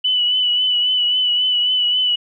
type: tone with vibrato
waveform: sine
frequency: 2974 Hz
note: F#7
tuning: 8 cents sharp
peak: -14 dBFS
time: 0.04-2.16 s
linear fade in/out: 10 ms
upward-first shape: triangle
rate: 3.7 Hz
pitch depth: 38 cents each way
effects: none